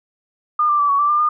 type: tone with pitch steps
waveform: sine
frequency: 1213 / 1183 / 1159 / 1121 / 1168 / 1196 / 1215 Hz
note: D#6 / D6 / D6 / C#6 / D6 / D6 / D#6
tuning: -44 / +12 / -23 / +19 / -10 / +31 / -42 cents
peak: -13 dBFS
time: 0.59-1.29 s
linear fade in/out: 5 ms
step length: 100 ms
effects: none